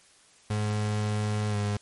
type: tone with pitch glide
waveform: 35% pulse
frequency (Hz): 105.6 to 103.07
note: G#2 to G#2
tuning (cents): +29 to -13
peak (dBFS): -24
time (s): 0.5-1.77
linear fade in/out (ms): 5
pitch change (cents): -42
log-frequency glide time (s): 1.5-1.56
effects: white hiss -58 dBFS RMS until 1.81 s + MP3 48 kbps